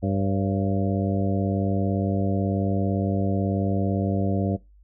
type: harmonic tone with a mistuned harmonic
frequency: 98 Hz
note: G2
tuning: in tune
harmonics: 1 / 2 / 3 / 4 / 5 / 6 / 7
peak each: -25 / -26 / -29 / -34 / -34 / -33 / -35 dBFS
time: 0.02-4.57 s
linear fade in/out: 20 ms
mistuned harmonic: 6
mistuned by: -57 cents
effects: noise-tail reverb RT60 0.2 s tail -19 dB re dry + added 50 Hz sine -50 dBFS peak until 4.83 s